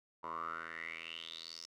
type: tone with band-pass filter sweep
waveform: 10% pulse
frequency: 82.41 Hz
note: E2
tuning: in tune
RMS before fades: -45 dBFS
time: 0.23-1.66 s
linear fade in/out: 10 ms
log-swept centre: 940 to 5500 Hz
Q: 7.8
effects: none